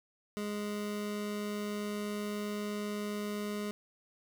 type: tone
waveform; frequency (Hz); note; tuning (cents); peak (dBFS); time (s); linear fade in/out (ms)
25% pulse; 207.7; G#3; 0; -31; 0.37-3.71; 0
effects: 11-bit